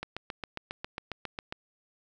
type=click train; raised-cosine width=0.3 ms; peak=-19 dBFS; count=12; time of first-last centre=0.03-1.525 s; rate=7.36 Hz; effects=none